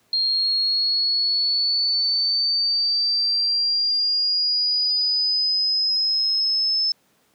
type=linear sweep; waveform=sine; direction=up; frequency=4220 to 5250 Hz; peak=-18 dBFS; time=0.13-6.92 s; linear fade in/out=2 ms; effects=pink hiss -62 dBFS RMS until 7.34 s + high-pass 150 Hz 12 dB/octave